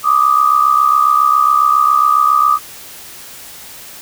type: tone pair together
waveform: sine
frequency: 1177.2 / 1244.5 Hz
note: D6 / D#6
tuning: +4 / 0 cents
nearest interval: minor second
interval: 96 cents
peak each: -11 dBFS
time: 0.03-2.59 s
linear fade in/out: 50 ms
effects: white hiss -34 dBFS RMS until 4.01 s